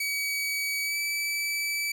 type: tone with pitch glide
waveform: sawtooth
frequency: 2271 to 2307 Hz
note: C#7 to D7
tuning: +41 to -31 cents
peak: -24 dBFS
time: 0-1.92 s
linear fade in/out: 5 ms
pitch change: +28 cents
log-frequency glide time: 0.83-0.97 s
effects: none